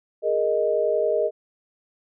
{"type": "chord", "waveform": "sine", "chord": "Ab suspended second", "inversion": "none", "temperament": "equal", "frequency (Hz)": [415.3, 466.2, 622.3], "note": ["Ab4", "Bb4", "Eb5"], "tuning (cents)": [0, 0, 0], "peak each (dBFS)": [-25, -24, -22], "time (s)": [0.22, 1.31], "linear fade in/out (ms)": 50, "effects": []}